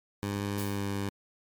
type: tone with pitch glide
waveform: 15% pulse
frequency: 101 to 99.72 Hz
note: G#2 to G2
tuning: -48 to +30 cents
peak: -24 dBFS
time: 0.23-1.09 s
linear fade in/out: 0 ms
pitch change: -22 cents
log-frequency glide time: 0.56-0.92 s
type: noise with exponential decay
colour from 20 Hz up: blue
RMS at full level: -37 dBFS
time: 0.58-0.95 s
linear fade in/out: 2 ms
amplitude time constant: 79 ms
effects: MP3 96 kbps